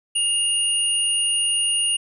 sine tone pair together, 2837 / 9556 Hz, F7 / D9, +27 / +29 cents, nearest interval octave + major sixth, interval 2102 cents, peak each -21 dBFS, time 0.15-1.97 s, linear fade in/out 10 ms, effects none

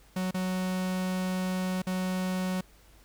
45% pulse tone with dropouts, 185 Hz, F#3, in tune, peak -28 dBFS, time 0.16-2.61 s, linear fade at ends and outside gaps 5 ms, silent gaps 0.31-0.343 / 1.82-1.868 s, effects added 50 Hz sine -57 dBFS peak until 3.04 s + pink hiss -60 dBFS RMS until 3.04 s

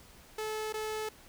sawtooth tone with dropouts, 432.8 Hz, A4, 29 cents flat, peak -30 dBFS, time 0.38-1.09 s, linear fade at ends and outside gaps 5 ms, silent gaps 0.726-0.739 s, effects pink hiss -56 dBFS RMS until 1.28 s

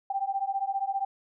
sine beating tone pair, 777 / 792 Hz, G5 / G5, -16 / +18 cents, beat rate 15 Hz, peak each -30 dBFS, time 0.1-1.05 s, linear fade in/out 5 ms, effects none

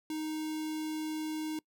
square tone with notch filter, 311.1 Hz, D#4, in tune, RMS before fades -36 dBFS, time 0.1-1.59 s, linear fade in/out 2 ms, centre 1300 Hz, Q 1.2, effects noise-tail reverb RT60 0.1 s tail -24 dB re dry

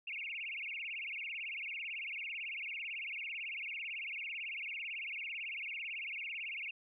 sine tone with vibrato, 2450 Hz, D#7, 27 cents flat, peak -39 dBFS, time 0.07-6.71 s, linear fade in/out 5 ms, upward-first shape sine, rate 18 Hz, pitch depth 240 cents each way, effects none

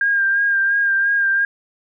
sine tone with vibrato, 1606 Hz, G6, 41 cents sharp, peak -14 dBFS, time 0.01-1.45 s, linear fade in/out 2 ms, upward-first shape sine, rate 2.9 Hz, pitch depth 28 cents each way, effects none

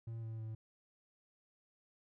triangle tone with pitch steps, 114.2 / 112.37 / 110.57 Hz, A#2 / A2 / A2, -35 / +37 / +9 cents, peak -39 dBFS, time 0.07-0.55 s, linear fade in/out 5 ms, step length 160 ms, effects none

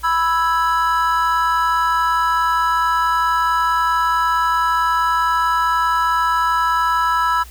triangle chord, E major, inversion second, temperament equal, 987.8 / 1318.5 / 1661.2 Hz, B5 / E6 / G#6, 0 / 0 / 0 cents, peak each -16 / -16 / -22 dBFS, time 0.03-7.44 s, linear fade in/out 20 ms, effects added 60 Hz sine -37 dBFS peak until 7.5 s + white hiss -44 dBFS RMS until 7.5 s

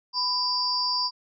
sine tone cluster, 994 / 4758 / 5320 Hz, B5 / D8 / E8, +11 / +22 / +15 cents, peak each -29 / -25 / -31 dBFS, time 0.13-1.11 s, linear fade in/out 50 ms, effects none

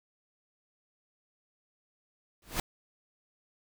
pink noise with exponential growth, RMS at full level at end -27 dBFS, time 2.42-2.6 s, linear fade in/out 2 ms, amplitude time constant 38 ms, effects none

